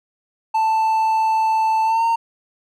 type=tone with pitch glide; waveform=triangle; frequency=883 to 917.3 Hz; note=A5 to A#5; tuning=+6 to -28 cents; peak=-13 dBFS; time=0.54-2.16 s; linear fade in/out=10 ms; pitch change=+66 cents; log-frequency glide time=1.84-2.04 s; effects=none